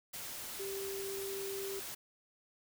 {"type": "tone in noise", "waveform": "sine", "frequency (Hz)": 392, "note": "G4", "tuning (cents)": 0, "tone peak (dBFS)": -39, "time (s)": [0.59, 1.8], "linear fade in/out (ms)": 10, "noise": "white", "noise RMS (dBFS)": -44, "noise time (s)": [0.13, 1.95], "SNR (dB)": 2, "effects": []}